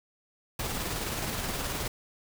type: noise with tremolo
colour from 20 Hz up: pink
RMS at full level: -32 dBFS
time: 0.59-1.88 s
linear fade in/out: 5 ms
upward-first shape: square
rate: 19 Hz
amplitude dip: 25%
effects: none